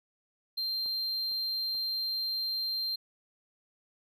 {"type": "tone", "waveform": "triangle", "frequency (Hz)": 4165, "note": "C8", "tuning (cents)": -9, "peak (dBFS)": -29, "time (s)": [0.57, 2.96], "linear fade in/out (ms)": 10}
{"type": "clicks", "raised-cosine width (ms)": 1, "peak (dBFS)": [-38, -43, -42], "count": 3, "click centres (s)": [0.861, 1.316, 1.751]}
{"effects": []}